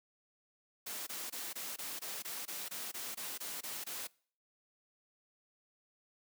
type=noise bursts; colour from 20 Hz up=white; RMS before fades=-42 dBFS; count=14; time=0.86-4.073 s; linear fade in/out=10 ms; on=210 ms; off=21 ms; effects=noise-tail reverb RT60 0.5 s tail -24 dB re dry + high-pass 200 Hz 12 dB/octave